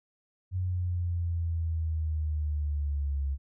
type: exponential sweep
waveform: sine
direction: down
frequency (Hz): 92.5 to 68.4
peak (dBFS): -27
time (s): 0.51-3.38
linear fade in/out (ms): 50
effects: none